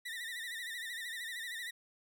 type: tone with vibrato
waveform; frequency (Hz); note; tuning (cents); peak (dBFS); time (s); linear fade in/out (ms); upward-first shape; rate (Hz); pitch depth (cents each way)
30% pulse; 1881; A#6; +15; -37; 0.05-1.71; 10; sine; 13; 93
effects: none